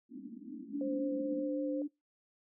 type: band-pass noise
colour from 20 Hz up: pink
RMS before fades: -46 dBFS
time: 0.09-1.51 s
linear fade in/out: 50 ms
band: 200 to 320 Hz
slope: 96 dB/octave
type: tone with pitch glide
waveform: sine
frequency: 286.3 to 292.7 Hz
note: D4 to D4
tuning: -44 to -6 cents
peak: -33 dBFS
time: 0.73-1.88 s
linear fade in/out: 20 ms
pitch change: +38 cents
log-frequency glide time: 1.14-1.32 s
type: tone with vibrato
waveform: sine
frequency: 523 Hz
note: C5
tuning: 1 cent flat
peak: -37 dBFS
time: 0.81-1.82 s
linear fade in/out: 2 ms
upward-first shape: sine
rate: 5.3 Hz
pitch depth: 19 cents each way
effects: noise-tail reverb RT60 0.2 s tail -23 dB re dry